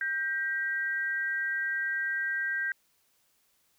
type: tone pair together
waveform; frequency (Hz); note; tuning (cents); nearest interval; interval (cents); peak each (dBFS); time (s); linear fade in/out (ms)
sine; 1575 / 1904.1; G6 / A#6; +8 / +36; minor third; 328; -29 / -34; 0.01-2.72; 2
effects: white hiss -70 dBFS RMS until 3.78 s